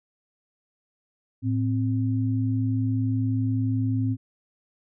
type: tone pair together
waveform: sine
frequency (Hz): 110 / 261.6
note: A2 / C4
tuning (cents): 0 / 0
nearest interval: octave + minor third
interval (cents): 1500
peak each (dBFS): -23 / -26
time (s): 1.42-4.17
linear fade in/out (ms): 50
effects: none